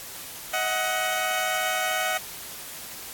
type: tone pair together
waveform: 15% pulse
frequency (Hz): 632 / 741.9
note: D#5 / F#5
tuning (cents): +27 / +4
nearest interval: minor third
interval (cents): 277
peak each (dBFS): -22 / -19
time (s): 0.53-2.18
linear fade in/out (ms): 10
effects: white hiss -39 dBFS RMS until 3.13 s + AAC 64 kbps